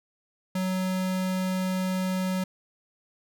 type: tone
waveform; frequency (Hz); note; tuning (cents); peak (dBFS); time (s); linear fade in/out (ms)
square; 186.1; F#3; +10; -26; 0.55-2.44; 5
effects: none